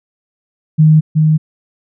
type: tone with echo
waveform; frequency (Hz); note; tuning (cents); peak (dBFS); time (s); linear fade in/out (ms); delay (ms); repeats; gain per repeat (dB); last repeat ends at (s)
sine; 155.6; D#3; 0; -4; 0.78-1.01; 20; 370; 1; -3; 1.38
effects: none